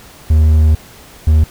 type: tone pair in turn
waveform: triangle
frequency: 77.78 / 77.78 Hz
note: D#2 / D#2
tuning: 0 / 0 cents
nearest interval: unison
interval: 0 cents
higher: neither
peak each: -4 dBFS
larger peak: neither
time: 0.3-0.75 / 1.27-1.44 s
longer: first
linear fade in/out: 5 ms
effects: pink hiss -39 dBFS RMS until 1.5 s